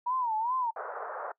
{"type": "tone with vibrato", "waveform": "sine", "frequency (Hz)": 946, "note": "A#5", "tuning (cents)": 25, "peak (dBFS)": -27, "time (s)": [0.06, 0.71], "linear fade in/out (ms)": 10, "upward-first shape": "sine", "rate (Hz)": 2.5, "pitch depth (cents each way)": 160}
{"type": "band-pass noise", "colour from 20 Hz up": "pink", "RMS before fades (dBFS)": -38, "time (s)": [0.76, 1.32], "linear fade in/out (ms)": 5, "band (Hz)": [480, 1500], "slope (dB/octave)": 48}
{"effects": ["noise-tail reverb RT60 0.1 s tail -23 dB re dry"]}